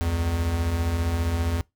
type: beating tone pair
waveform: square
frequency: 69.3 / 84.3 Hz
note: C#2 / E2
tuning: 0 / +39 cents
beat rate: 15 Hz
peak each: -31 / -24 dBFS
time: 0.01-1.61 s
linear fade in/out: 0 ms
effects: noise-tail reverb RT60 0.2 s tail -24 dB re dry